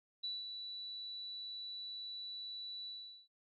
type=tone with ADSR envelope; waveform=sine; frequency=3951 Hz; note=B7; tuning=in tune; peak=-37 dBFS; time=0.23-3.28 s; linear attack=13 ms; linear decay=190 ms; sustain=-6 dB; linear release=410 ms; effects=none